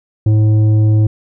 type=tone with tanh clipping; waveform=sine; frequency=107.6 Hz; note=A2; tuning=38 cents flat; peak=-9 dBFS; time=0.26-1.07 s; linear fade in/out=5 ms; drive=8 dB; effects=none